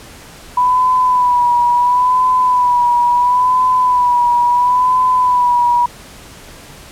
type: tone with vibrato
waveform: sine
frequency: 987.8 Hz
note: B5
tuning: in tune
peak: -9 dBFS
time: 0.57-5.86 s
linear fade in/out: 5 ms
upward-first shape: sine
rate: 0.73 Hz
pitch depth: 42 cents each way
effects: pink hiss -37 dBFS RMS until 6.91 s + low-pass 12000 Hz 12 dB/octave